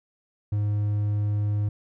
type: tone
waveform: triangle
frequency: 103.83 Hz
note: G#2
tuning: in tune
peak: -20 dBFS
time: 0.52-1.69 s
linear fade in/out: 5 ms
effects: none